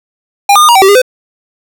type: tone with pitch steps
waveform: square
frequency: 805 / 1212 / 1220 / 948 / 770 / 386.5 / 405.9 / 509 Hz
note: G5 / D#6 / D#6 / A#5 / G5 / G4 / G#4 / C5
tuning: +46 / -46 / -34 / +29 / -31 / -24 / -40 / -48 cents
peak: -3 dBFS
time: 0.49-1.018 s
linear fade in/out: 5 ms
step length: 66 ms
effects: none